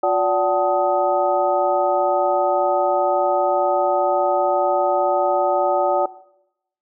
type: tone cluster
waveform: sine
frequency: 358.3 / 578 / 753 / 875 / 1255 Hz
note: F4 / D5 / F#5 / A5 / D#6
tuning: +44 / -28 / +30 / -10 / +15 cents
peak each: -24 / -19 / -20 / -24 / -26 dBFS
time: 0.03-6.06 s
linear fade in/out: 5 ms
effects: noise-tail reverb RT60 0.8 s tail -19 dB re dry